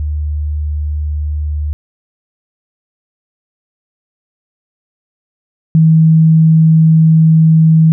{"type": "tone pair in turn", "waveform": "sine", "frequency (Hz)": [74.8, 160.24], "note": ["D2", "E3"], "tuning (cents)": [32, -49], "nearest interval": "octave + minor second", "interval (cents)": 1319, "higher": "second", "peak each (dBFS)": [-14, -4], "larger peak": "second", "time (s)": [[0, 1.73], [5.75, 7.92]], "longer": "second", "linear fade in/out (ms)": 0, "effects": []}